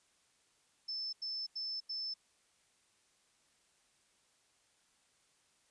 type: tone bursts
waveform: sine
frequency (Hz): 5274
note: E8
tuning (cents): 0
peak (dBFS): -37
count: 4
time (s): 0.88-2.141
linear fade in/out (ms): 10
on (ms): 250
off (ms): 87
effects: white hiss -72 dBFS RMS until 5.7 s + resampled to 22050 Hz